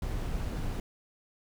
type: noise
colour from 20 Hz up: brown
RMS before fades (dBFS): -33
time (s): 0.02-0.8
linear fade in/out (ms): 2
effects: none